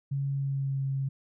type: tone with pitch glide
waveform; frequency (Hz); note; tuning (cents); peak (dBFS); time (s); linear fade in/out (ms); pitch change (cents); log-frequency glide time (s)
sine; 138.59 to 135.82; C#3 to C#3; 0 to -35; -27; 0.11-1.09; 10; -35; 0.32-0.82
effects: none